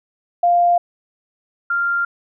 sine tone pair in turn, 698.5 / 1392.6 Hz, F5 / F6, 0 / -5 cents, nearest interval octave, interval 1195 cents, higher second, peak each -11 / -16 dBFS, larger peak first, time 0.43-0.78 / 1.7-2.05 s, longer neither, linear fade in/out 5 ms, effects none

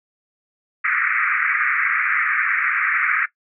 white band-pass noise, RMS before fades -20 dBFS, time 0.84-3.26 s, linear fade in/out 10 ms, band 1200 to 2300 Hz, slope 96 dB/octave, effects noise-tail reverb RT60 0.1 s tail -17 dB re dry

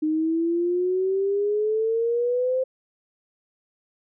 sine exponential sweep, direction up, 306.3 to 523.3 Hz, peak -20 dBFS, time 0.02-2.64 s, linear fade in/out 10 ms, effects none

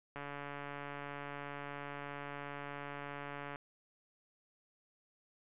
click train, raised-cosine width 0.5 ms, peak -29 dBFS, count 487, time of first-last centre 0.16-3.559 s, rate 143 Hz, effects resampled to 8000 Hz

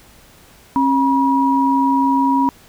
sine tone pair together, 270.6 / 963 Hz, C#4 / B5, -42 / -44 cents, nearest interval octave + minor seventh, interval 2198 cents, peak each -15 dBFS, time 0.76-2.49 s, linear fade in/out 0 ms, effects pink hiss -47 dBFS RMS until 2.68 s

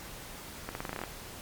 accelerating click train, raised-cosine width 0.5 ms, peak -20 dBFS, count 10, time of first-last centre 0.69-1.037 s, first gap 61 ms, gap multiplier 0.88, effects pink hiss -45 dBFS RMS until 1.41 s + MP3 96 kbps

